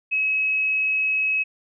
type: tone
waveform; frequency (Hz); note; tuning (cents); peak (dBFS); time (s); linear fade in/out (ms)
sine; 2563; E7; -49; -19; 0.11-1.44; 20
effects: none